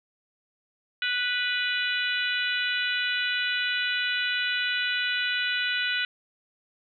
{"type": "harmonic tone", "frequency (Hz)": 493, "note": "B4", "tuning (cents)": -3, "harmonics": [3, 4, 5, 6, 7, 8], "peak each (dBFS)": [-28, -34, -32, -31, -36, -35], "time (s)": [1.02, 6.05], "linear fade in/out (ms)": 2, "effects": []}